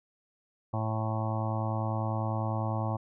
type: harmonic tone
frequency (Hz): 110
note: A2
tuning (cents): 0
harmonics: 1 / 2 / 3 / 5 / 6 / 7 / 8 / 9 / 10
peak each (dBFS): -30 / -38 / -41 / -40 / -40 / -39 / -40 / -43 / -42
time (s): 0.73-2.97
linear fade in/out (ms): 10
effects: none